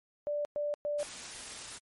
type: tone bursts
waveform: sine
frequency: 587.3 Hz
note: D5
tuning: in tune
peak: -30 dBFS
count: 3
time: 0.27-1.03 s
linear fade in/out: 0 ms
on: 180 ms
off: 110 ms
type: noise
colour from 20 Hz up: white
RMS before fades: -43 dBFS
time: 0.98-1.79 s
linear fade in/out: 20 ms
effects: MP3 48 kbps